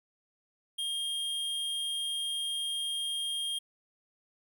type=tone; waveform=square; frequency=3224 Hz; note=G7; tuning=48 cents sharp; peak=-32 dBFS; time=0.78-3.59 s; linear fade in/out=10 ms; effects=none